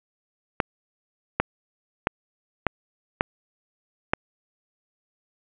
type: clicks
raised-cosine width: 0.5 ms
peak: -4 dBFS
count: 6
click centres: 0.602 / 1.4 / 2.071 / 2.667 / 3.209 / 4.135 s
effects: resampled to 8000 Hz + 7-bit